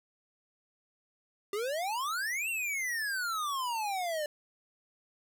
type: exponential two-way sweep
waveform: square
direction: up then down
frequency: 391.4 to 2780 to 585 Hz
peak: -32 dBFS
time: 1.53-4.26 s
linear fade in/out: 2 ms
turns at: 2.49 s
effects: none